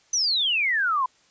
sine exponential sweep, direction down, 6180 to 987.8 Hz, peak -20 dBFS, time 0.13-1.06 s, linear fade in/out 5 ms, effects white hiss -60 dBFS RMS until 1.3 s + resampled to 16000 Hz

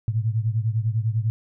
sine beating tone pair, 108.4 / 118.4 Hz, A2 / A#2, -25 / +27 cents, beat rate 10 Hz, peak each -22 / -25 dBFS, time 0.08-1.3 s, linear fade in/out 0 ms, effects none

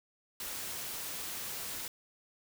white noise, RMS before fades -40 dBFS, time 0.4-1.88 s, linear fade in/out 2 ms, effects none

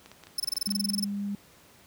clicks, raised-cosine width 0.2 ms, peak -29 dBFS, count 11, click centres 0.06 / 0.116 / 0.237 / 0.27 / 0.445 / 0.484 / 0.558 / 0.624 / 0.692 / 0.723 / 0.903 s
sawtooth tone bursts, 5274 Hz, E8, in tune, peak -22 dBFS, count 15, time 0.38-1.044 s, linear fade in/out 5 ms, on 20 ms, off 26 ms
sine tone, 201.9 Hz, G#3, 49 cents flat, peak -29 dBFS, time 0.67-1.35 s, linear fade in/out 2 ms
effects pink hiss -56 dBFS RMS until 1.86 s + high-pass 80 Hz 12 dB/octave

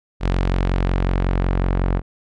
sawtooth tone with low-pass filter sweep, 45.44 Hz, F#1, 31 cents flat, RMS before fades -19 dBFS, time 0.2-2.02 s, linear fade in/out 50 ms, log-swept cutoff 4300 to 1600 Hz, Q 0.71, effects none

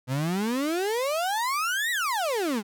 35% pulse exponential two-way sweep, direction up then down, 123.3 to 1973 to 192 Hz, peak -23 dBFS, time 0.07-2.63 s, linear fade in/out 50 ms, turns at 1.91 s, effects none

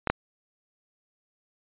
clicks, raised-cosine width 0.5 ms, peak -11 / -6 dBFS, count 2, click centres 0.073 / 0.1 s, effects resampled to 8000 Hz

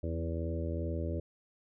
harmonic tone with a mistuned harmonic, 82.41 Hz, E2, in tune, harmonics 1 / 2 / 3 / 4 / 5 / 6 / 7, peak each -34 / -42 / -43 / -41 / -45 / -44 / -43 dBFS, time 0.03-1.2 s, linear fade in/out 5 ms, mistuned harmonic 3, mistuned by +21 cents, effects none

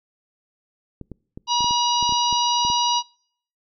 clicks, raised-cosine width 3 ms, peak -22 dBFS, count 12, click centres 1.013 / 1.117 / 1.375 / 1.607 / 1.644 / 1.709 / 2.027 / 2.093 / 2.124 / 2.327 / 2.65 / 2.701 s
harmonic tone, 962 Hz, B5, 46 cents flat, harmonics 1 / 3 / 4 / 5 / 6, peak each -20 / -25 / -26 / -27 / -28 dBFS, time 1.47-3.03 s, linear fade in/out 50 ms
effects noise-tail reverb RT60 0.6 s tail -26 dB re dry

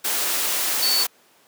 sine tone in noise, 4480 Hz, C#8, 18 cents sharp, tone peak -19 dBFS, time 0.82-1.04 s, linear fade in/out 10 ms, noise white, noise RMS -23 dBFS, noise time 0.04-1.07 s, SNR +1 dB, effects pink hiss -56 dBFS RMS until 1.47 s + high-pass 300 Hz 12 dB/octave

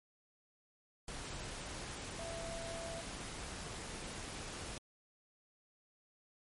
sine tone in noise, 667 Hz, E5, 20 cents sharp, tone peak -44 dBFS, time 2.19-3.01 s, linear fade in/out 2 ms, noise pink, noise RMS -45 dBFS, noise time 1.08-4.78 s, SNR -2 dB, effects MP3 48 kbps

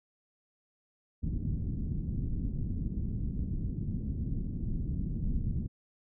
pink low-pass noise, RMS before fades -33 dBFS, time 1.22-5.68 s, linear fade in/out 20 ms, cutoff 240 Hz, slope 24 dB/octave, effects none

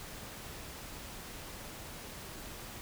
silence, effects pink hiss -46 dBFS RMS until 2.81 s

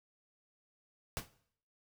pink noise with exponential decay, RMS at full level -35 dBFS, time 1.17-1.29 s, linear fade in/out 0 ms, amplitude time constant 26 ms, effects noise-tail reverb RT60 0.6 s tail -17 dB re dry

